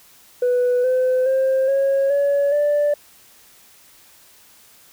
sine tone with pitch steps, 493.9 / 511 / 528.7 / 547.1 / 566 / 585.7 Hz, B4 / C5 / C5 / C#5 / C#5 / D5, 0 / -41 / +18 / -23 / +36 / -5 cents, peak -13 dBFS, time 0.42-2.94 s, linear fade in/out 5 ms, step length 420 ms, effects tanh soft clip ceiling -13 dBFS + white hiss -50 dBFS RMS until 4.92 s

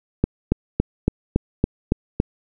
click train, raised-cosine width 3 ms, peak -3 dBFS, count 8, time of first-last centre 0.24-2.201 s, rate 3.57 Hz, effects none

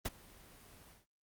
pink noise with ADSR envelope, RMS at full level -34 dBFS, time 0.05-1.06 s, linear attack 7 ms, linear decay 33 ms, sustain -24 dB, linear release 160 ms, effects noise-tail reverb RT60 0.1 s tail -24 dB re dry + Opus 24 kbps

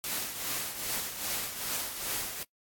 white noise with tremolo, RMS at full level -32 dBFS, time 0.04-2.43 s, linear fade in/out 0 ms, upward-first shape triangle, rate 2.5 Hz, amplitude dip 65%, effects noise-tail reverb RT60 0.1 s tail -21 dB re dry + AAC 64 kbps

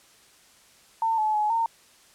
sine tone with pitch steps, 902 / 861 / 846 / 914 Hz, A5 / A5 / G#5 / A#5, +43 / -38 / +32 / -34 cents, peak -21 dBFS, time 1.02-1.66 s, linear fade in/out 2 ms, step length 160 ms, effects white hiss -56 dBFS RMS until 2.14 s + low-pass 10000 Hz 12 dB/octave

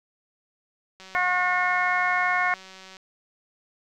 click train, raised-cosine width 0.2 ms, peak -28 dBFS, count 373, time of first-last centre 1-2.968 s, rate 189 Hz
harmonic tone, 361.7 Hz, F#4, 39 cents flat, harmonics 2 / 3 / 4 / 5 / 6, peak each -27 / -27 / -27 / -27 / -27 dBFS, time 1.15-2.54 s, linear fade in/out 0 ms
effects none

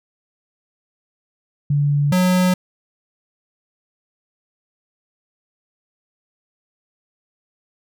sine / square tone pair in turn, 144.3 / 182.59 Hz, D3 / F#3, -30 / -23 cents, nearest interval major third, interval 407 cents, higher second, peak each -14 dBFS, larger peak neither, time 1.7-2.12 / 2.12-2.54 s, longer neither, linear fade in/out 5 ms, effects none

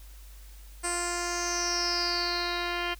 10% pulse tone with low-pass filter sweep, 349.2 Hz, F4, in tune, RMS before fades -30 dBFS, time 0.83-2.95 s, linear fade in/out 20 ms, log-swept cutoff 8500 to 3200 Hz, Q 9.9, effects added 50 Hz sine -45 dBFS peak until 2.99 s + white hiss -56 dBFS RMS until 2.99 s

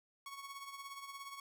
sawtooth tone with tremolo, 1108.7 Hz, C#6, in tune, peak -40 dBFS, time 0.26-1.4 s, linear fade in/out 2 ms, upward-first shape triangle, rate 17 Hz, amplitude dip 65%, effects none

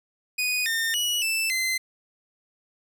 sawtooth tone with pitch steps, 2481 / 1817 / 2924 / 2648 / 2063 Hz, D#7 / A#6 / F#7 / E7 / C7, -6 / -45 / -21 / +7 / -25 cents, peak -20 dBFS, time 0.38-1.78 s, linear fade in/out 10 ms, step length 280 ms, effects none

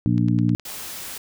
harmonic tone, 59.1 Hz, A#1, 24 cents sharp, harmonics 2 / 3 / 4 / 5, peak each -20 / -22 / -23 / -24 dBFS, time 0.06-0.55 s, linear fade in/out 0 ms
click train, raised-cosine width 0.2 ms, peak -23 dBFS, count 6, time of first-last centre 0.18-0.701 s, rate 9.59 Hz
white noise, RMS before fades -34 dBFS, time 0.65-1.18 s, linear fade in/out 5 ms
effects none

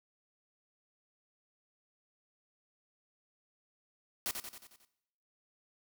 white noise with echo, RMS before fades -35 dBFS, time 4.26-4.31 s, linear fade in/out 0 ms, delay 90 ms, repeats 6, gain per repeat -5 dB, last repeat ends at 4.85 s, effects noise-tail reverb RT60 0.8 s tail -17 dB re dry

